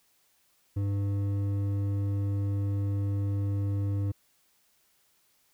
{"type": "tone with hard clipping", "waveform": "sine", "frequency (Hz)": 100, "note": "G2", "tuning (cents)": 35, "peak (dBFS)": -28, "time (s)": [0.76, 4.12], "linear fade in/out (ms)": 10, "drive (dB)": 8, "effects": ["white hiss -68 dBFS RMS until 5.53 s"]}